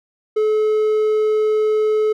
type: tone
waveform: triangle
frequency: 430 Hz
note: A4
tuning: 40 cents flat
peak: -12 dBFS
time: 0.36-2.13 s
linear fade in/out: 10 ms
effects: none